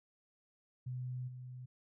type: tone with level steps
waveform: sine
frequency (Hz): 126.1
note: B2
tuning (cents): +36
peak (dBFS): -38 / -45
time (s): 0.86-1.66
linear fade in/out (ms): 10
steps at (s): 1.27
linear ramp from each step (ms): 20
effects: none